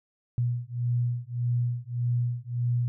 sine beating tone pair, 120.2 / 121.9 Hz, B2 / B2, -46 / -22 cents, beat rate 1.7 Hz, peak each -28 / -28 dBFS, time 0.38-2.88 s, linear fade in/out 0 ms, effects none

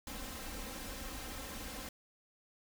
pink noise with comb filter, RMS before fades -44 dBFS, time 0.07-1.89 s, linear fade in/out 2 ms, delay 3.8 ms, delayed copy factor +0.65, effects none

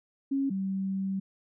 sine tone pair in turn, 273.7 / 192.75 Hz, C#4 / G3, -22 / -29 cents, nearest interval tritone, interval 607 cents, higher first, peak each -25 / -28 dBFS, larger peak first, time 0.31-0.5 / 0.5-1.2 s, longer second, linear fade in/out 10 ms, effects none

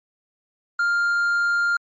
triangle tone, 1400 Hz, F6, 4 cents sharp, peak -16 dBFS, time 0.79-1.77 s, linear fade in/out 5 ms, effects MP3 32 kbps

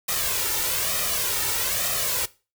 white noise with flanger, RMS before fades -25 dBFS, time 0.08-2.26 s, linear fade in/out 10 ms, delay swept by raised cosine 1.6 to 2.23 ms, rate 1.1 Hz, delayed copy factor +0.65, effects noise-tail reverb RT60 0.3 s tail -19 dB re dry

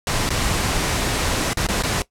pink noise with dropouts, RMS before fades -21 dBFS, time 0.07-2.02 s, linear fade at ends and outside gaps 1 ms, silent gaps 0.291-0.304 / 1.533-1.571 / 1.667-1.687 / 1.824-1.835 s, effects noise-tail reverb RT60 0.1 s tail -17 dB re dry + low-pass 10000 Hz 12 dB/octave

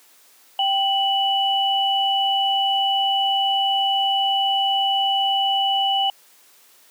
sine tone pair together, 784 / 2960 Hz, G5 / F#7, 0 / 0 cents, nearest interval octave + major seventh, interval 2300 cents, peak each -20 / -20 dBFS, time 0.59-6.1 s, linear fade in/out 2 ms, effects white hiss -53 dBFS RMS until 6.9 s + high-pass 300 Hz 12 dB/octave

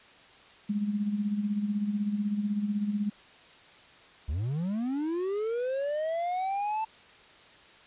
sine tone with tremolo, 206.6 Hz, G#3, 9 cents flat, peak -24 dBFS, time 0.69-3.1 s, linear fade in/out 10 ms, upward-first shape sine, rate 16 Hz, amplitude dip 60%
triangle linear sweep, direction up, 62.7 to 890 Hz, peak -26 dBFS, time 4.28-6.85 s, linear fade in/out 10 ms
effects white hiss -54 dBFS RMS until 7.86 s + resampled to 8000 Hz

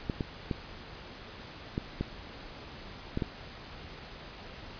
clicks, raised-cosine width 3 ms, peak -17 dBFS, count 7, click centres 0.098 / 0.208 / 0.512 / 1.779 / 2.01 / 3.174 / 3.222 s, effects pink hiss -46 dBFS RMS until 4.79 s + resampled to 11025 Hz

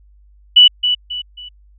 sine tone with echo, 2960 Hz, F#7, in tune, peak -3 dBFS, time 0.56-0.68 s, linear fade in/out 10 ms, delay 270 ms, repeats 3, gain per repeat -9 dB, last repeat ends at 1.49 s, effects added 50 Hz sine -45 dBFS peak until 1.78 s

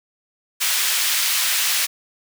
pink high-pass noise, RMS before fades -20 dBFS, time 0.6-1.87 s, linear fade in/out 20 ms, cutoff 2200 Hz, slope 12 dB/octave, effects none

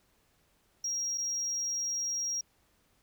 triangle tone with dropouts, 5630 Hz, F8, 13 cents sharp, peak -28 dBFS, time 0.84-2.41 s, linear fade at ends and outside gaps 5 ms, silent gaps 1.176-1.18 s, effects tanh soft clip ceiling -27 dBFS + pink hiss -70 dBFS RMS until 3.02 s

